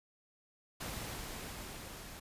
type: noise with level ramp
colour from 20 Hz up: pink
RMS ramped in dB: -41 to -49 dBFS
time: 0.8-2.2 s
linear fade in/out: 10 ms
effects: resampled to 32000 Hz